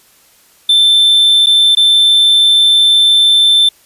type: tone with dropouts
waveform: triangle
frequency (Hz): 3547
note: A7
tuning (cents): +13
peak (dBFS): -4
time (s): 0.69-3.69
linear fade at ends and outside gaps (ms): 5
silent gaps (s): 1.461-1.468 / 1.751-1.77
effects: white hiss -48 dBFS RMS until 3.85 s + resampled to 32000 Hz